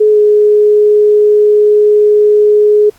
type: tone with pitch glide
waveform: sine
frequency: 425.6 to 419.5 Hz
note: G#4 to G#4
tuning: +42 to +17 cents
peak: -4 dBFS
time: 0-2.9 s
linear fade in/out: 10 ms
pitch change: -25 cents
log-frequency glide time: 0.11-0.18 s
effects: pink hiss -47 dBFS RMS until 2.98 s + AAC 64 kbps